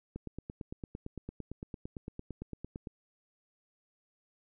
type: click train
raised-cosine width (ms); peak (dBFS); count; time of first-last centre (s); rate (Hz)
3; -27; 25; 0.16-2.872; 8.85
effects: none